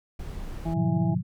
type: noise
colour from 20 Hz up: brown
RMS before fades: -35 dBFS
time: 0.19-0.74 s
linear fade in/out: 5 ms
type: harmonic tone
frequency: 164.81 Hz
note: E3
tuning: in tune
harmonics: 1 / 2 / 4 / 5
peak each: -27 / -33 / -38 / -37 dBFS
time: 0.65-1.15 s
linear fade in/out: 10 ms
type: chord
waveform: sine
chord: G# diminished seventh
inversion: none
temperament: just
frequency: 103.83 / 124.59 / 149.51 / 179.41 Hz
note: G#2 / B2 / D3 / F3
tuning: 0 / +16 / +31 / +47 cents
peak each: -31 / -29 / -30 / -26 dBFS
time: 0.73-1.23 s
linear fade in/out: 50 ms
effects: none